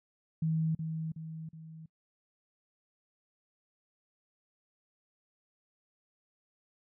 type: tone with echo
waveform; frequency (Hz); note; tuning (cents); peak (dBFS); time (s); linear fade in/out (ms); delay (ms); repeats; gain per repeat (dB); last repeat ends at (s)
sine; 160; D#3; +49; -27; 0.42-0.75; 5; 370; 3; -6; 1.86
effects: noise-tail reverb RT60 0.1 s tail -25 dB re dry